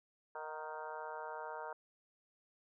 harmonic tone with a mistuned harmonic, 155.56 Hz, D#3, in tune, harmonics 3 / 4 / 5 / 6 / 7 / 8 / 9 / 10, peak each -50 / -49 / -51 / -46 / -55 / -54 / -52 / -55 dBFS, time 0.35-1.73 s, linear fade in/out 2 ms, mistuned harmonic 5, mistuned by -41 cents, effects none

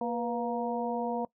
harmonic tone with a mistuned harmonic, 234.7 Hz, A#3, 12 cents sharp, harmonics 1 / 2 / 3 / 4, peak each -34 / -34 / -35 / -36 dBFS, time 0.01-1.25 s, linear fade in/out 2 ms, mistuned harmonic 2, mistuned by +65 cents, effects noise-tail reverb RT60 0.1 s tail -21 dB re dry

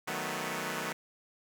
5% pulse chord, B dominant seventh, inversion first, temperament equal, 155.56 / 185 / 220 / 246.9 Hz, D#3 / F#3 / A3 / B3, 0 / 0 / 0 / 0 cents, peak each -28 dBFS, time 0.07-0.93 s, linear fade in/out 10 ms, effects none

